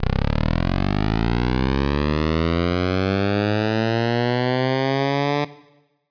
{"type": "linear sweep", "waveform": "10% pulse", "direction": "up", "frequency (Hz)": [30, 146.83], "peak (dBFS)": -10, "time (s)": [0, 5.45], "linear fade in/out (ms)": 10, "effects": ["noise-tail reverb RT60 1.0 s tail -17 dB re dry", "resampled to 11025 Hz"]}